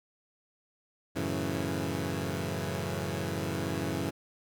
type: chord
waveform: 15% pulse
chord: F# minor seventh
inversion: none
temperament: equal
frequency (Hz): 92.5 / 110 / 138.59 / 164.81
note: F#2 / A2 / C#3 / E3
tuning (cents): 0 / 0 / 0 / 0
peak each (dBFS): -29 / -33 / -30 / -30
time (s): 1.15-4.11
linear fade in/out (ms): 20
effects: none